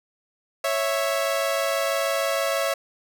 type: tone pair together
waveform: sawtooth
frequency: 553 / 659.3 Hz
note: C#5 / E5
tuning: -4 / 0 cents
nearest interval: minor third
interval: 304 cents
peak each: -21 dBFS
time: 0.64-2.74 s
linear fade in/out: 5 ms
effects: none